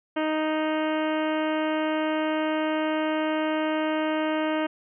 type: harmonic tone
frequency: 311.1 Hz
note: D#4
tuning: in tune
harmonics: 1 / 2 / 3 / 4 / 5 / 6 / 7 / 8 / 9 / 10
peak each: -26 / -28 / -33 / -36 / -36 / -40 / -40 / -44 / -41 / -44 dBFS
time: 0.16-4.67 s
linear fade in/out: 10 ms
effects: none